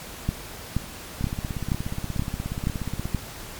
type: two click trains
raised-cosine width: 5 ms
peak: -16 / -10 dBFS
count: 32 / 7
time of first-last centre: 1.21-3.055 / 0.29-3.147 s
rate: 16.8 / 2.1 Hz
effects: pink hiss -39 dBFS RMS until 3.59 s + MP3 96 kbps